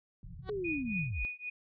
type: low-pass noise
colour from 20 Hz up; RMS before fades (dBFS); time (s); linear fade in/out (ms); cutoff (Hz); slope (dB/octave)
white; -48; 0.23-1.13; 2; 180; 96
type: tone with exponential growth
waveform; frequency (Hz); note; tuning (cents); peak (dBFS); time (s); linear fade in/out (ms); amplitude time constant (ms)
15% pulse; 376.2; F#4; +29; -32; 0.42-0.5; 5; 16
type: linear sweep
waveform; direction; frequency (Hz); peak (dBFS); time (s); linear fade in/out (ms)
sine; down; 430.8 to 36.71; -33; 0.49-1.25; 0
type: tone with tremolo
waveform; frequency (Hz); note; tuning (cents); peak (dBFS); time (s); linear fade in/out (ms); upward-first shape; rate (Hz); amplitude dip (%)
sine; 2471; D#7; -13; -32; 0.64-1.5; 10; triangle; 3.7; 100
effects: resampled to 11025 Hz